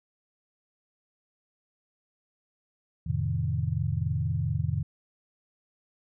sine chord, F dominant seventh, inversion none, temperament equal with one note detuned, 87.31 / 110 / 130.81 / 154.76 Hz, F2 / A2 / C3 / Eb3, 0 / 0 / 0 / -9 cents, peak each -31 dBFS, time 3.06-4.83 s, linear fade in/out 10 ms, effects none

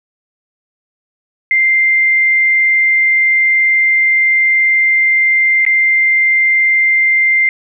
sine tone with dropouts, 2093 Hz, C7, in tune, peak -8 dBFS, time 1.51-7.49 s, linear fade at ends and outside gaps 1 ms, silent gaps 5.651-5.664 s, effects none

